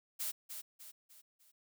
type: noise with echo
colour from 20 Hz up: blue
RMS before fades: -38 dBFS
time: 0.19-0.32 s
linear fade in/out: 20 ms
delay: 300 ms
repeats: 4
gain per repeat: -7 dB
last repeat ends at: 1.52 s
effects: none